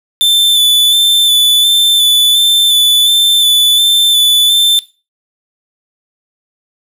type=tone with vibrato; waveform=45% pulse; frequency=3515 Hz; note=A7; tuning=2 cents flat; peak=-6 dBFS; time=0.21-4.79 s; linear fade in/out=0 ms; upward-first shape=square; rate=1.4 Hz; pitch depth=18 cents each way; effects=noise-tail reverb RT60 0.3 s tail -17 dB re dry